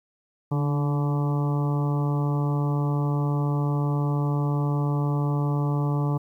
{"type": "harmonic tone with a mistuned harmonic", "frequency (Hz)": 144.3, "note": "D3", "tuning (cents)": -30, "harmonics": [1, 2, 3, 4, 5, 6, 7, 8], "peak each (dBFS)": [-22, -31, -35, -39, -40, -37, -40, -39], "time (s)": [0.51, 6.18], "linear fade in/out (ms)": 10, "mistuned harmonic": 2, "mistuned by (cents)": 34, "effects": ["10-bit"]}